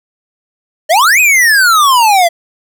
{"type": "exponential two-way sweep", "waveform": "square", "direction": "up then down", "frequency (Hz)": [587.3, 2567, 661], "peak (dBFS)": -6, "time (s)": [0.89, 2.29], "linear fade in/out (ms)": 20, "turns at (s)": 1.2, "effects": []}